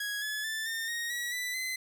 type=tone with pitch steps; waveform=sawtooth; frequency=1661.2 / 1710.9 / 1762 / 1814.7 / 1868.9 / 1924.8 / 1982.4 / 2042 Hz; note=G#6 / A6 / A6 / A#6 / A#6 / B6 / B6 / C7; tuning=0 / -49 / +2 / -47 / +4 / -45 / +6 / -43 cents; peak=-29 dBFS; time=0-1.76 s; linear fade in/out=5 ms; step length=220 ms; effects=none